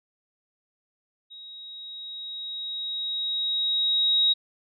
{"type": "tone with level ramp", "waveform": "sine", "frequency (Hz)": 3800, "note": "A#7", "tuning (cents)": 33, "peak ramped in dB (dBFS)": [-41, -17], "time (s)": [1.3, 4.34], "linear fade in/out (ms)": 20, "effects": []}